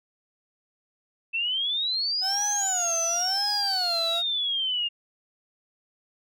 sine exponential two-way sweep, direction up then down, 2637 to 7040 to 2803 Hz, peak -24 dBFS, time 1.33-4.89 s, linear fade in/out 20 ms, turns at 2.68 s
35% pulse tone with vibrato, 740 Hz, F#5, in tune, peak -28 dBFS, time 2.21-4.23 s, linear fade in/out 50 ms, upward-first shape sine, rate 0.95 Hz, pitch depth 190 cents each way
effects none

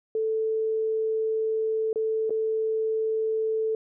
sine tone with dropouts, 440.6 Hz, A4, 2 cents sharp, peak -23 dBFS, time 0.15-3.75 s, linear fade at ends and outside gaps 2 ms, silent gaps 1.93-1.958 / 2.296-2.305 s, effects none

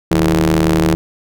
sawtooth ring-modulated tone, 77.78 Hz, D#2, in tune, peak -4 dBFS, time 0.11-0.95 s, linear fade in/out 0 ms, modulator 249 Hz, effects none

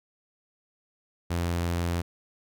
sawtooth tone, 86 Hz, F2, 26 cents flat, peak -22 dBFS, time 1.3-2.02 s, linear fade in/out 10 ms, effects none

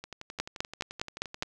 two click trains, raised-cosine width 0.2 ms, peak -23 / -12 dBFS, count 17 / 6, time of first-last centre 0.04-1.431 / 0.4-1.425 s, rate 11.5 / 4.88 Hz, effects none

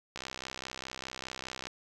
click train, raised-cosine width 0.2 ms, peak -21 dBFS, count 99, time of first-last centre 0.16-1.67 s, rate 64.9 Hz, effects none

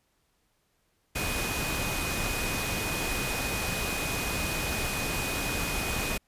sine tone in noise, 2489 Hz, D#7, in tune, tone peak -35 dBFS, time 1.15-6.18 s, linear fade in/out 10 ms, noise pink, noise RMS -31 dBFS, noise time 1.15-6.18 s, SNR -7 dB, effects pink hiss -72 dBFS RMS until 6.27 s + resampled to 32000 Hz

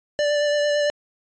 square tone with vibrato, 587.3 Hz, D5, in tune, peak -19 dBFS, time 0.19-0.9 s, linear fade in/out 0 ms, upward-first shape sine, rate 8.9 Hz, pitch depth 15 cents each way, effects resampled to 16000 Hz

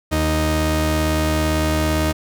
sawtooth tone pair together, 77.78 / 311.1 Hz, D#2 / D#4, 0 / 0 cents, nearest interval 2 octaves, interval 2400 cents, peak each -15 dBFS, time 0.11-2.13 s, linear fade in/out 20 ms, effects none

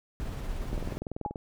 brown noise with tremolo, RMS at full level -33 dBFS, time 0.2-0.98 s, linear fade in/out 0 ms, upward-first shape sine, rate 17 Hz, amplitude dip 25%
click train, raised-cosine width 2 ms, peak -22 dBFS, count 14, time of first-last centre 0.73-1.358 s, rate 20.7 Hz
sine tone with exponential decay, 836 Hz, G#5, 11 cents sharp, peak -26 dBFS, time 1.25-1.34 s, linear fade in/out 1 ms, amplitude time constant 19 ms
effects none

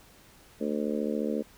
harmonic tone, 74.3 Hz, D2, 21 cents sharp, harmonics 3 / 4 / 5 / 6 / 7 / 8, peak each -31 / -34 / -38 / -34 / -35 / -41 dBFS, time 0.6-1.43 s, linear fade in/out 20 ms, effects pink hiss -56 dBFS RMS until 1.57 s

